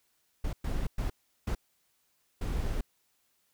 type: noise bursts at uneven times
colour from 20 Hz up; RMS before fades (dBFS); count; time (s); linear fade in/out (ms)
brown; -31; 5; 0.44-0.53 / 0.64-0.87 / 0.98-1.1 / 1.47-1.55 / 2.41-2.81; 5
effects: white hiss -73 dBFS RMS until 3.53 s